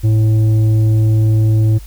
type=tone with tanh clipping; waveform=sine; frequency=109.3 Hz; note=A2; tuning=11 cents flat; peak=-10 dBFS; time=0.03-1.79 s; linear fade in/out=20 ms; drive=7 dB; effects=added 50 Hz sine -30 dBFS peak until 1.86 s + white hiss -44 dBFS RMS until 1.86 s